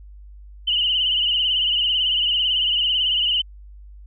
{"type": "tone with vibrato", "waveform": "sine", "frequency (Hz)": 2960, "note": "F#7", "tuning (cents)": 0, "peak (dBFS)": -17, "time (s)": [0.67, 3.42], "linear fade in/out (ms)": 10, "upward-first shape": "sine", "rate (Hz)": 18, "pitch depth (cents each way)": 72, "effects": ["added 50 Hz sine -39 dBFS peak until 4.06 s"]}